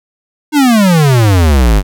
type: exponential sweep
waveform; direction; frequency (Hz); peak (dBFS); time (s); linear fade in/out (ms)
square; down; 311.1 to 46.7; -6; 0.52-1.83; 50
effects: none